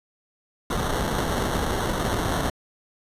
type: noise with sample-and-hold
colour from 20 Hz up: pink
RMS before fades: -25 dBFS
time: 0.7-2.5 s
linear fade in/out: 5 ms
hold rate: 2450 Hz
effects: resampled to 32000 Hz